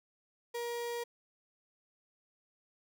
35% pulse tone, 474.1 Hz, A#4, 29 cents sharp, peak -34 dBFS, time 0.54-1.04 s, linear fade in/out 10 ms, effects none

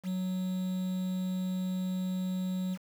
triangle tone with quantisation, 185 Hz, F#3, in tune, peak -28 dBFS, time 0.03-2.78 s, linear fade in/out 50 ms, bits 8, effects none

